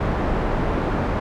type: low-pass noise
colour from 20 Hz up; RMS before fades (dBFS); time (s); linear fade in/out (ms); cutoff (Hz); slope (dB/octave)
pink; -22; 0-1.2; 10; 1200; 12
effects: none